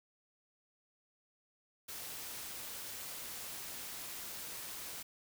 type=noise; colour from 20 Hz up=white; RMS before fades=-45 dBFS; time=1.88-5.03 s; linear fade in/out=10 ms; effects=none